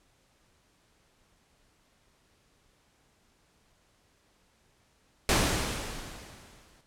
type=noise with exponential decay; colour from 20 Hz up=pink; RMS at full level=-22 dBFS; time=5.29-6.81 s; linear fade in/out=1 ms; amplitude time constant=330 ms; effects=pink hiss -67 dBFS RMS until 6.86 s + low-pass 10000 Hz 12 dB/octave